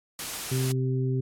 white noise, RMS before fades -33 dBFS, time 0.19-0.72 s, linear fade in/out 2 ms
harmonic tone, 130 Hz, C3, 11 cents flat, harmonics 1 / 2 / 3, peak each -24 / -33 / -32 dBFS, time 0.51-1.21 s, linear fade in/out 10 ms
effects low-pass 12000 Hz 12 dB/octave + MP3 96 kbps

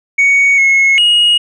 sine tone with pitch steps, 2233 / 2176 / 2881 Hz, C#7 / C#7 / F#7, +12 / -33 / -47 cents, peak -4 dBFS, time 0.18-1.38 s, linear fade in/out 10 ms, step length 400 ms, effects tanh soft clip ceiling -5 dBFS

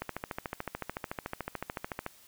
click train, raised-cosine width 0.5 ms, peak -19 dBFS, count 29, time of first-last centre 0.02-2.064 s, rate 13.7 Hz, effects white hiss -58 dBFS RMS until 2.27 s

